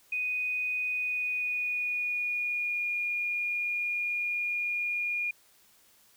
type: tone with pitch glide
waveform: sine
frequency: 2489 to 2429 Hz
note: D#7 to D#7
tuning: 0 to -42 cents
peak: -28 dBFS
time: 0.12-5.31 s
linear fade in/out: 5 ms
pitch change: -42 cents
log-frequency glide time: 0.88-2.89 s
effects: white hiss -62 dBFS RMS until 6.16 s